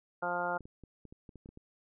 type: harmonic tone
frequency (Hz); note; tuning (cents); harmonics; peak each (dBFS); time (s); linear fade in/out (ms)
176; F3; +14; 1 / 2 / 3 / 4 / 5 / 6 / 7 / 8; -46 / -44 / -38 / -37 / -37 / -44 / -43 / -37; 0.22-0.58; 10
type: clicks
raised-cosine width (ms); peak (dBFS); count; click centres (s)
3; -37; 10; 0.607 / 0.655 / 0.837 / 1.053 / 1.125 / 1.292 / 1.357 / 1.459 / 1.49 / 1.574
effects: none